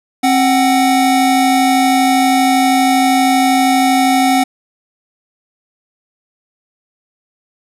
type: tone pair together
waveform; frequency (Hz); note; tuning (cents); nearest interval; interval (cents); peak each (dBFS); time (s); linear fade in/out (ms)
square; 266 / 745.4; C4 / F#5; +29 / +13; octave + tritone; 1784; -13; 0.23-4.44; 10
effects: resampled to 32000 Hz + 8-bit